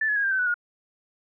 sine tone with pitch steps, 1758 / 1699.1 / 1642.2 / 1587.1 / 1534 / 1482.6 / 1432.9 Hz, A6 / G#6 / G#6 / G6 / G6 / F#6 / F6, -2 / +39 / -20 / +21 / -38 / +3 / +44 cents, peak -21 dBFS, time 0.01-0.542 s, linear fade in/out 5 ms, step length 76 ms, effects none

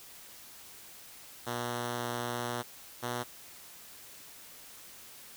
5% pulse tone pair in turn, 120.1 / 121.36 Hz, B2 / B2, -48 / -30 cents, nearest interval unison, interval 18 cents, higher second, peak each -22 dBFS, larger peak neither, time 1.46-2.63 / 3.02-3.24 s, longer first, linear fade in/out 20 ms, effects white hiss -51 dBFS RMS until 5.36 s

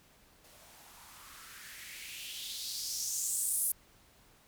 violet noise with band-pass filter sweep, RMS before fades -39 dBFS, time 0.44-3.72 s, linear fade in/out 5 ms, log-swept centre 540 to 11000 Hz, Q 3.4, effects pink hiss -63 dBFS RMS until 4.47 s

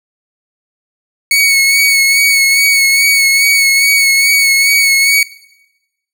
sawtooth tone with vibrato, 2217 Hz, C#7, in tune, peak -4 dBFS, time 1.31-5.23 s, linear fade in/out 2 ms, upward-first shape sine, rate 2.4 Hz, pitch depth 30 cents each way, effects noise-tail reverb RT60 1.0 s tail -21 dB re dry

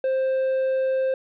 triangle tone, 526 Hz, C5, 9 cents sharp, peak -18 dBFS, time 0.04-1.14 s, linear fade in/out 2 ms, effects resampled to 8000 Hz + 10-bit

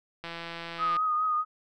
click train, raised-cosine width 0.3 ms, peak -22 dBFS, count 123, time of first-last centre 0.24-0.966 s, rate 168 Hz
sine tone with vibrato, 1244.5 Hz, D#6, in tune, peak -24 dBFS, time 0.78-1.45 s, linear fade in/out 50 ms, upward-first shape triangle, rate 4.8 Hz, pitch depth 38 cents each way
effects none

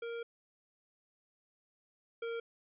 square tone pair in turn, 466.2 / 462.7 Hz, A#4 / A#4, 0 / -13 cents, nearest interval unison, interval 13 cents, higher first, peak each -39 / -37 dBFS, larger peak second, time 0.02-0.23 / 2.22-2.4 s, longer first, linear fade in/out 5 ms, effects resampled to 8000 Hz

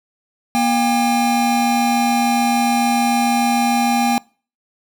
square tone pair together, 238.8 / 803.2 Hz, A#3 / G5, +42 / +42 cents, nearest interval octave + major sixth, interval 2100 cents, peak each -18 dBFS, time 0.55-4.18 s, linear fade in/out 0 ms, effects noise-tail reverb RT60 0.4 s tail -25 dB re dry

